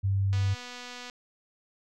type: tone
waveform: sine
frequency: 97.8 Hz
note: G2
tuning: 4 cents flat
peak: -23 dBFS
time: 0.03-0.55 s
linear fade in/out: 20 ms
type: click train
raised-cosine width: 0.2 ms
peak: -25 dBFS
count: 190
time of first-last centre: 0.33-1.098 s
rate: 246 Hz
effects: none